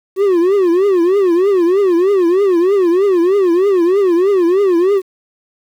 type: tone with vibrato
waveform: triangle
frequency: 370 Hz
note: F#4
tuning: in tune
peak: -7 dBFS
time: 0.16-5.02 s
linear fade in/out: 50 ms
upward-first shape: triangle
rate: 3.2 Hz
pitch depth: 200 cents each way
effects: 7-bit